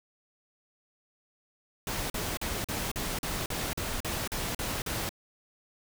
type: noise bursts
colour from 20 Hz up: pink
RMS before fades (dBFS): -33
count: 12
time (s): 1.87-5.092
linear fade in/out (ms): 2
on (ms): 230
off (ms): 42
effects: none